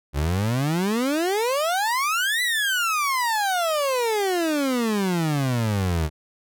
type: exponential two-way sweep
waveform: 30% pulse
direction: up then down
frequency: 67 to 2006 to 74.4 Hz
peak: -18 dBFS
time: 0.13-6.1 s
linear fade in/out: 50 ms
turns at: 2.42 s
effects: none